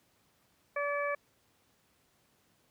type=harmonic tone; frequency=575 Hz; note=D5; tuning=37 cents flat; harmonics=1 / 2 / 3 / 4; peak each=-33 / -36 / -38 / -39 dBFS; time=0.76-1.15 s; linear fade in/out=5 ms; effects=pink hiss -70 dBFS RMS until 2.7 s + high-pass 80 Hz 12 dB/octave